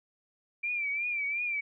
sine tone with vibrato, 2349 Hz, D7, in tune, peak -29 dBFS, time 0.63-1.61 s, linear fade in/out 10 ms, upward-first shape triangle, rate 2.8 Hz, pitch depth 90 cents each way, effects none

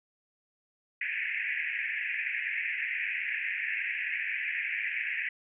pink band-pass noise, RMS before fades -33 dBFS, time 1.01-5.29 s, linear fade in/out 5 ms, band 1700 to 2600 Hz, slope 96 dB/octave, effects none

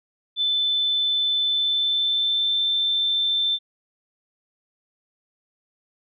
sine tone with pitch glide, 3520 to 3553 Hz, A7 to A7, 0 to +16 cents, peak -19 dBFS, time 0.36-3.59 s, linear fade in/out 50 ms, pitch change +16 cents, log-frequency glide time 1.45-2.64 s, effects none

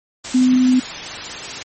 sine tone in noise, 254.3 Hz, C4, 49 cents flat, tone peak -10 dBFS, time 0.34-0.8 s, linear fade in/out 10 ms, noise white, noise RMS -28 dBFS, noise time 0.24-1.63 s, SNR +15 dB, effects MP3 32 kbps

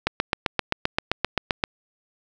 click train, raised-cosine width 0.3 ms, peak -4 dBFS, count 13, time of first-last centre 0.07-1.639 s, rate 7.65 Hz, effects none

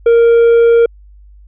triangle tone, 465.7 Hz, A#4, 2 cents flat, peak -3 dBFS, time 0.06-0.86 s, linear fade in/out 5 ms, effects added 50 Hz sine -37 dBFS peak until 1.47 s + resampled to 8000 Hz

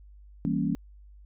sine chord, E diminished seventh, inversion none, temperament equal with one note detuned, 164.81 / 197.36 / 233.1 / 277.2 Hz, E3 / G3 / Bb3 / Db4, 0 / +12 / 0 / 0 cents, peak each -30 dBFS, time 0.45-0.75 s, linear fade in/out 0 ms, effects added 50 Hz sine -48 dBFS peak until 1.25 s

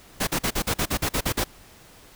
pink noise bursts, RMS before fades -24 dBFS, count 11, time 0.2-1.443 s, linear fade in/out 10 ms, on 73 ms, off 44 ms, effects pink hiss -50 dBFS RMS until 2.15 s

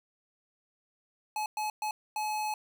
square tone bursts at uneven times, 853 Hz, G#5, 46 cents sharp, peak -31 dBFS, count 4, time 1.36-1.46 / 1.57-1.7 / 1.82-1.91 / 2.16-2.54 s, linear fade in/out 2 ms, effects none

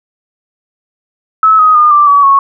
sine tone with pitch steps, 1297 / 1255.7 / 1215.7 / 1177.1 / 1139.6 / 1103.3 Hz, E6 / D#6 / D#6 / D6 / C#6 / C#6, -28 / +15 / -41 / +4 / +48 / -9 cents, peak -3 dBFS, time 1.43-2.39 s, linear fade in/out 2 ms, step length 160 ms, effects none

